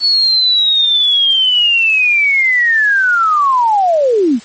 sine linear sweep, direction down, 4452 to 205.4 Hz, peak -8 dBFS, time 0-4.4 s, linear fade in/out 50 ms, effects white hiss -37 dBFS RMS until 4.44 s + MP3 32 kbps

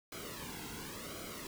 pink noise with flanger, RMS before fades -45 dBFS, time 0.12-1.47 s, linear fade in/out 2 ms, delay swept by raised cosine 1.1 to 1.7 ms, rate 0.92 Hz, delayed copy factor -0.75, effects none

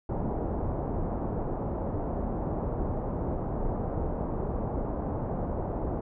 pink low-pass noise, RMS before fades -31 dBFS, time 0.09-6.01 s, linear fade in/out 5 ms, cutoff 860 Hz, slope 24 dB/octave, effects none

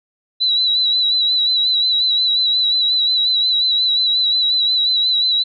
sine tone with vibrato, 3951 Hz, B7, in tune, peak -13 dBFS, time 0.4-5.44 s, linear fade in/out 20 ms, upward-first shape sine, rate 5.6 Hz, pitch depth 46 cents each way, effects none

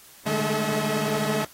sawtooth tone cluster, 149.1 / 207 / 218.5 / 431.9 / 642 Hz, D3 / G#3 / A3 / A4 / E5, +27 / -5 / -12 / -32 / -46 cents, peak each -26 dBFS, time 0.26-1.45 s, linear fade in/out 5 ms, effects white hiss -50 dBFS RMS until 1.53 s + AAC 48 kbps

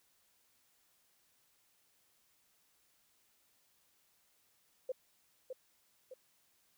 sine tone with echo, 515 Hz, C5, 28 cents flat, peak -34 dBFS, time 4.89-4.92 s, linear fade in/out 5 ms, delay 610 ms, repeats 2, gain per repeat -6 dB, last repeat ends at 6.14 s, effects white hiss -73 dBFS RMS until 6.77 s

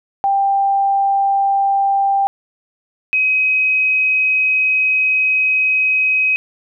sine tone pair in turn, 790 / 2531 Hz, G5 / D#7, +13 / +29 cents, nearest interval octave + minor sixth, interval 2016 cents, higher second, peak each -12 dBFS, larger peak neither, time 0.24-2.27 / 3.13-6.36 s, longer second, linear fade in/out 0 ms, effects none

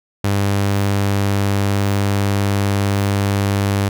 sawtooth tone, 99.9 Hz, G2, 33 cents sharp, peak -11 dBFS, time 0.24-3.89 s, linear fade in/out 5 ms, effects none

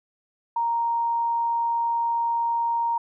sine tone, 932.3 Hz, A#5, in tune, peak -21 dBFS, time 0.56-2.98 s, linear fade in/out 5 ms, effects none

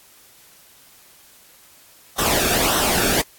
pink noise with flanger, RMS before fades -19 dBFS, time 2.18-3.22 s, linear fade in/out 10 ms, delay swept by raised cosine 0.42 to 1.01 ms, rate 1.7 Hz, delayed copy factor -0.65, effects white hiss -50 dBFS RMS until 3.38 s + AAC 64 kbps

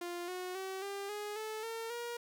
sawtooth tone with pitch steps, 349.2 / 364.9 / 381.2 / 398.4 / 416.2 / 434.9 / 454.4 / 474.8 Hz, F4 / F#4 / G4 / G4 / G#4 / A4 / A#4 / A#4, 0 / -24 / -48 / +28 / +4 / -20 / -44 / +32 cents, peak -35 dBFS, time 0.01-2.17 s, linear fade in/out 5 ms, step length 270 ms, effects none

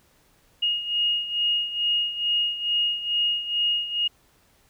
sine beating tone pair, 2863 / 2865.3 Hz, F7 / F7, +42 / +44 cents, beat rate 2.3 Hz, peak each -23 / -28 dBFS, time 0.62-4.08 s, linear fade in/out 10 ms, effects pink hiss -61 dBFS RMS until 4.69 s

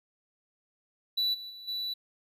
triangle tone with level steps, 3955 Hz, B7, 2 cents sharp, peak -24 / -38 / -42 / -30 dBFS, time 1.17-1.94 s, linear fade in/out 10 ms, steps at 1.33 / 1.49 / 1.67 s, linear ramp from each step 20 ms, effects none

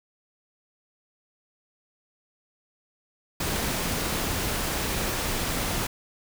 sine tone in noise, 173 Hz, F3, 16 cents flat, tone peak -36 dBFS, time 3.77-3.99 s, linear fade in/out 5 ms, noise pink, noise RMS -28 dBFS, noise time 3.4-5.87 s, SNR -11 dB, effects none

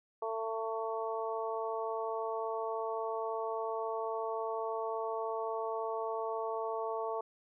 harmonic tone, 223.6 Hz, A3, 28 cents sharp, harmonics 2 / 3 / 4 / 5, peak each -37 / -39 / -40 / -41 dBFS, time 0.22-7.21 s, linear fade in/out 5 ms, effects none

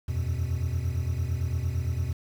triangle chord, E suspended second, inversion none, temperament equal with one note detuned, 82.41 / 91.23 / 123.47 Hz, E2 / F#2 / B2, 0 / -24 / 0 cents, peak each -27 / -29 / -29 dBFS, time 0.08-2.13 s, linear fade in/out 10 ms, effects 8-bit

